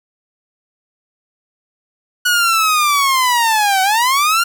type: linear two-way sweep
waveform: sawtooth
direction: down then up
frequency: 1470 to 747 to 1412 Hz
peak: -8 dBFS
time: 2.25-4.44 s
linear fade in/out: 10 ms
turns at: 3.82 s
effects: 8-bit